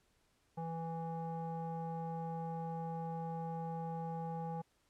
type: tone with low-pass filter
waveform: square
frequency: 164.81 Hz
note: E3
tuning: in tune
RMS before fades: -41 dBFS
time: 0.57-4.62 s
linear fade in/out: 10 ms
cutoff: 800 Hz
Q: 4.3
effects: pink hiss -75 dBFS RMS until 4.89 s + low-pass 11000 Hz 12 dB/octave